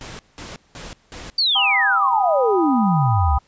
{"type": "noise bursts", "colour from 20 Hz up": "pink", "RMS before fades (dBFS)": -35, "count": 4, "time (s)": [0.01, 1.3], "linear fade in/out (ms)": 0, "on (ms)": 180, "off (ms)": 190}
{"type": "exponential sweep", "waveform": "sine", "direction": "down", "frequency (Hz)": [4686, 65.2], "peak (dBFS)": -15, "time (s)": [1.38, 3.38], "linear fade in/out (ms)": 5}
{"type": "chord", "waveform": "sine", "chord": "G augmented", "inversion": "none", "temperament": "equal with one note detuned", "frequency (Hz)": [790.4, 987.8, 1244.5], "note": ["G5", "B5", "D#6"], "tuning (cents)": [14, 0, 0], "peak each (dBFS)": [-22, -25, -26], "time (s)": [1.55, 3.39], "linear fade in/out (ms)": 10}
{"effects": ["pink hiss -58 dBFS RMS until 3.47 s", "resampled to 16000 Hz"]}